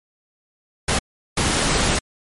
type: noise bursts at uneven times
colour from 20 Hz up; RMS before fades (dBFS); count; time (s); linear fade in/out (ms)
pink; -19; 2; 0.88-0.99 / 1.37-1.99; 5
effects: MP3 48 kbps